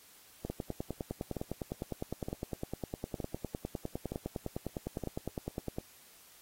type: two click trains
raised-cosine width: 2 ms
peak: -22 / -23 dBFS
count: 53 / 6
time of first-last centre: 0.5-5.785 / 0.45-5.037 s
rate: 9.84 / 1.09 Hz
effects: white hiss -59 dBFS RMS until 6.41 s + AAC 48 kbps